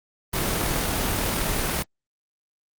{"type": "noise with amplitude modulation", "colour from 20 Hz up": "pink", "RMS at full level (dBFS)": -23, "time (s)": [0.33, 1.83], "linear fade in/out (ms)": 10, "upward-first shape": "sine", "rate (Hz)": 39.9, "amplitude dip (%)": 30, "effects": ["Opus 24 kbps"]}